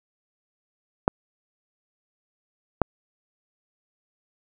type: clicks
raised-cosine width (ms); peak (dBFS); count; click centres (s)
1; -3; 2; 1.079 / 2.817
effects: none

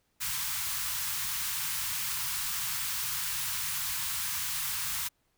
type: band-stop noise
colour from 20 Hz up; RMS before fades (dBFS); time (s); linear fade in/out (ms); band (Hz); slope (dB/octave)
white; -33; 0.2-5.09; 20; 170 to 900; 48
effects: pink hiss -74 dBFS RMS until 5.37 s

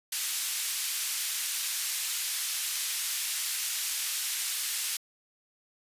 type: band-pass noise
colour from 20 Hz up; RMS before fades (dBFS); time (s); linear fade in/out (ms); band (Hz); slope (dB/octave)
white; -32; 0.12-4.97; 5; 2100 to 13000; 12
effects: resampled to 32000 Hz

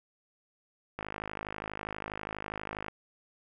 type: click train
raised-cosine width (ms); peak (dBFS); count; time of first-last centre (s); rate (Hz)
0.5; -21; 100; 0.99-2.883; 52.3
effects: none

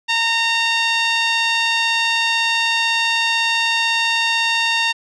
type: tone with low-pass filter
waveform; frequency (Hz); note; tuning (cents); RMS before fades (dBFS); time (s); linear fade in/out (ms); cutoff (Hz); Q
5% pulse; 918; A#5; -27; -18; 0.08-4.93; 20; 3300; 1.5
effects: none

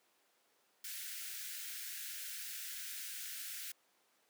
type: high-pass noise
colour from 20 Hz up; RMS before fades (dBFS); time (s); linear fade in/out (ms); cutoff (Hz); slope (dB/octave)
white; -45; 0.84-3.72; 5; 1400; 96
effects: pink hiss -73 dBFS RMS until 4.29 s + high-pass 400 Hz 12 dB/octave

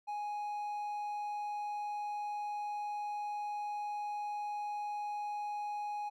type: tone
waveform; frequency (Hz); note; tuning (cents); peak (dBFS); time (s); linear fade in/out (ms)
triangle; 831; G#5; +1; -34; 0.07-6.1; 20
effects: none

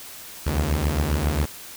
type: beating tone pair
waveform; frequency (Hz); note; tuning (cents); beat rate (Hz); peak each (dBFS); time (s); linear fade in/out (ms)
sawtooth; 69.6 / 77; C#2 / D#2; +8 / -17; 7.4; -20 / -19; 0.46-1.46; 10
effects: white hiss -40 dBFS RMS until 1.76 s

